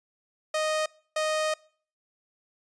sawtooth tone pair in turn, 621 / 621 Hz, D#5 / D#5, -3 / -3 cents, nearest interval unison, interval 0 cents, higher neither, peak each -21 dBFS, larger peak neither, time 0.54-0.86 / 1.16-1.54 s, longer second, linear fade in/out 5 ms, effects noise-tail reverb RT60 0.5 s tail -24 dB re dry + resampled to 22050 Hz

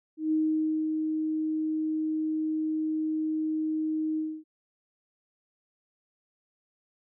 sine tone with ADSR envelope, 312.7 Hz, D#4, 9 cents sharp, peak -22 dBFS, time 0.17-4.44 s, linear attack 150 ms, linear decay 550 ms, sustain -4 dB, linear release 260 ms, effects none

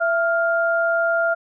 sine tone pair together, 668 / 1401.2 Hz, E5 / F6, +23 / +5 cents, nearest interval octave + minor second, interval 1282 cents, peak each -19 / -20 dBFS, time 0-1.35 s, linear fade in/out 20 ms, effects none

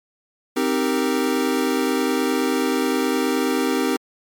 square chord, C minor seventh, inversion none, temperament equal, 261.6 / 311.1 / 392 / 466.2 Hz, C4 / Eb4 / G4 / Bb4, 0 / 0 / 0 / 0 cents, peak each -23 / -25 / -25 / -27 dBFS, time 0.56-3.97 s, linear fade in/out 10 ms, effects MP3 96 kbps

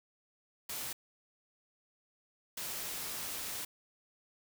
white noise bursts at uneven times, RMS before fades -40 dBFS, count 2, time 0.69-0.93 / 2.57-3.65 s, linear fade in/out 5 ms, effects none

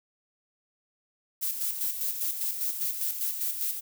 violet noise with tremolo, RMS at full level -29 dBFS, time 1.41-3.81 s, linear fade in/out 20 ms, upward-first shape square, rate 5 Hz, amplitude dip 50%, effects none

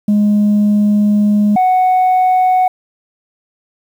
sine tone pair in turn, 207.7 / 740.2 Hz, G#3 / F#5, 0 / 0 cents, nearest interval octave + minor seventh, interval 2200 cents, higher second, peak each -6 dBFS, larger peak neither, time 0.08-1.56 / 1.56-2.68 s, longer first, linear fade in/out 5 ms, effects tanh soft clip ceiling -7 dBFS + 7-bit

